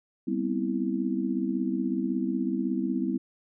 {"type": "chord", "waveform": "sine", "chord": "C major seventh", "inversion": "second", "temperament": "just", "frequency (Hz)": [196.22, 245.3, 261.6, 327], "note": ["G3", "B3", "C4", "E4"], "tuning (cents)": [2, -12, 0, -14], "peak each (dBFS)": -31, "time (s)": [0.27, 3.18], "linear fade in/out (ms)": 10, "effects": []}